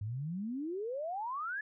sine exponential sweep, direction up, 98.3 to 1744 Hz, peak -35 dBFS, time 0.01-1.61 s, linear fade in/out 5 ms, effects none

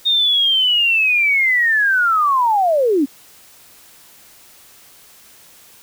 sine linear sweep, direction down, 3700 to 253.7 Hz, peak -12 dBFS, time 0.05-3.06 s, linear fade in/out 20 ms, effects white hiss -46 dBFS RMS until 5.82 s

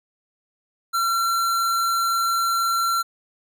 square tone, 1361 Hz, F6, 45 cents flat, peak -20 dBFS, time 0.93-3.03 s, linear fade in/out 20 ms, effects none

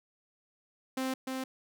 sawtooth tone with echo, 261.6 Hz, C4, in tune, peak -27 dBFS, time 0.97-1.14 s, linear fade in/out 5 ms, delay 300 ms, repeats 1, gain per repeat -3 dB, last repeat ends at 1.44 s, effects none

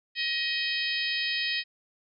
harmonic tone with a mistuned harmonic, 630 Hz, D#5, 21 cents sharp, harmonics 3 / 4 / 5 / 6 / 7 / 8, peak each -32 / -33 / -34 / -35 / -35 / -36 dBFS, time 0.15-1.64 s, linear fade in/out 50 ms, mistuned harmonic 6, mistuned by +26 cents, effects none

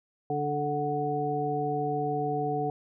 harmonic tone with a mistuned harmonic, 146.3 Hz, D3, 6 cents flat, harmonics 1 / 2 / 3 / 5, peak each -34 / -35 / -31 / -30 dBFS, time 0.3-2.7 s, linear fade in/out 2 ms, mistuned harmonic 5, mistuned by +17 cents, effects none

